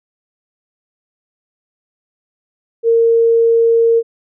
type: tone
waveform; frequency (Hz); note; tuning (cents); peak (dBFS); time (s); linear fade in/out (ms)
sine; 460; A#4; -23; -8; 2.83-4.03; 50
effects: none